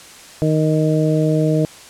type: harmonic tone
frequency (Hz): 155.56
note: D#3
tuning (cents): 0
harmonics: 1 / 2 / 3 / 4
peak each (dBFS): -16 / -19 / -21 / -22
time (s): 0.42-1.65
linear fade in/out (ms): 0
effects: white hiss -40 dBFS RMS until 1.89 s + low-pass 9000 Hz 12 dB/octave